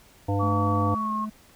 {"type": "harmonic tone", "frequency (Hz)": 99.9, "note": "G2", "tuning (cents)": 33, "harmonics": [1, 3, 5, 7, 9], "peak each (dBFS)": [-24, -29, -31, -32, -34], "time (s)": [0.28, 0.95], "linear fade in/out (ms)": 10}
{"type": "tone with pitch glide", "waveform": "sine", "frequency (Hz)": [1138, 1081], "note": ["C#6", "C#6"], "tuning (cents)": [45, -44], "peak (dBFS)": -26, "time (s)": [0.39, 1.26], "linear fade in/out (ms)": 20, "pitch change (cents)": -89, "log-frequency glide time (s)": [0.94, 1.12]}
{"type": "tone", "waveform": "triangle", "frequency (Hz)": 214.8, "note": "A3", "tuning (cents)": -41, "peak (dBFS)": -28, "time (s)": [0.42, 1.3], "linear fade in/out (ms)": 10}
{"effects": ["pink hiss -55 dBFS RMS until 1.55 s"]}